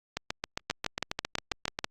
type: two click trains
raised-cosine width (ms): 0.2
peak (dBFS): -13 / -11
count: 13 / 8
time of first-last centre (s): 0.17-1.789 / 0.7-1.844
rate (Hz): 7.41 / 6.12
effects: Opus 48 kbps